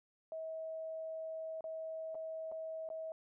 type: tone with dropouts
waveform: sine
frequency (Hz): 642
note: E5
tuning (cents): -46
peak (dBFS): -40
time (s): 0.32-3.12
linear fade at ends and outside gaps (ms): 1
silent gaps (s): 1.608-1.641 / 2.146-2.152 / 2.516-2.521 / 2.889-2.901
effects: none